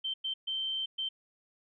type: tone bursts at uneven times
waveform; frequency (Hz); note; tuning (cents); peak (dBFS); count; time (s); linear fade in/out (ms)
sine; 3116; G7; -11; -31; 4; 0.04-0.14 / 0.24-0.34 / 0.47-0.86 / 0.98-1.09; 10
effects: none